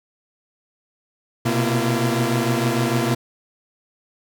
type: tone cluster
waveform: sawtooth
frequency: 121.8 / 128.4 / 232.6 / 338.9 Hz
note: B2 / C3 / A#3 / E4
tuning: -24 / -32 / -4 / +48 cents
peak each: -20 dBFS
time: 1.45-3.15 s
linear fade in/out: 10 ms
effects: none